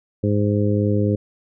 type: harmonic tone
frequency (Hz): 103.4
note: G#2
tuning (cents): -7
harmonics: 1 / 2 / 3 / 4 / 5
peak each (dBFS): -19 / -22 / -24 / -25 / -26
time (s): 0.23-1.16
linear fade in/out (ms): 10
effects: none